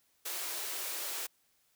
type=high-pass noise; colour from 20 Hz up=white; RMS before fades=-38 dBFS; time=0.25-1.27 s; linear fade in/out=10 ms; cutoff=310 Hz; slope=96 dB/octave; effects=white hiss -72 dBFS RMS until 1.75 s